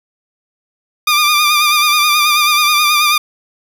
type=tone with vibrato; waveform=15% pulse; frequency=1200 Hz; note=D6; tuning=37 cents sharp; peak=-3 dBFS; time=1.07-3.18 s; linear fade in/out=5 ms; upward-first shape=sine; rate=9.3 Hz; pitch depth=43 cents each way; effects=none